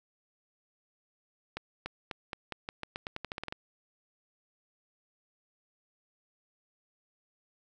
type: accelerating click train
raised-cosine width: 0.3 ms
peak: -20 dBFS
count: 16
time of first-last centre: 1.57-3.525 s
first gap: 290 ms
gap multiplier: 0.87
effects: none